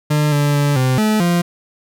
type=tone with pitch steps; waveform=40% pulse; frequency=149.7 / 145.4 / 144.4 / 129 / 215.3 / 173.6 Hz; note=D3 / D3 / D3 / C3 / A3 / F3; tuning=+33 / -17 / -29 / -24 / -37 / -10 cents; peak=-12 dBFS; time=0.1-1.42 s; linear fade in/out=10 ms; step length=220 ms; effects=none